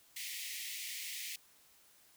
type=high-pass noise; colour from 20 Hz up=pink; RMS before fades=-43 dBFS; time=0.16-1.36 s; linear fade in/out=5 ms; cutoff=1900 Hz; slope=96 dB/octave; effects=white hiss -65 dBFS RMS until 2.16 s